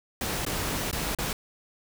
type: noise with dropouts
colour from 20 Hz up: pink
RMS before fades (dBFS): -30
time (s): 0.21-1.33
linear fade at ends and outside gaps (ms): 2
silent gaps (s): 0.451-0.464 / 0.913-0.928 / 1.149-1.186
effects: none